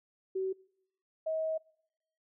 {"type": "tone pair in turn", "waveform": "sine", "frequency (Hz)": [379.7, 636.8], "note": ["F#4", "D#5"], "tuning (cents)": [45, 40], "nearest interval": "major sixth", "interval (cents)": 895, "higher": "second", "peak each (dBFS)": [-30, -30], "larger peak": "neither", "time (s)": [[0.35, 0.53], [1.26, 1.58]], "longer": "second", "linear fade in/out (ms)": 10, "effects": ["noise-tail reverb RT60 0.8 s tail -25 dB re dry"]}